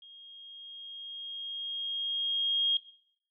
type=tone with level ramp; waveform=sine; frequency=3251 Hz; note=G#7; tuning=38 cents flat; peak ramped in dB=-49 to -23 dBFS; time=0.02-2.77 s; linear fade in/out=2 ms; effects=noise-tail reverb RT60 0.6 s tail -17 dB re dry